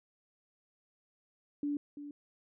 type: tone with echo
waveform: sine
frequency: 290 Hz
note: D4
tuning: 22 cents flat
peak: -31 dBFS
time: 1.63-1.77 s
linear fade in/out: 2 ms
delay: 340 ms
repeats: 1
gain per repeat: -11 dB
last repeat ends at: 2.11 s
effects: none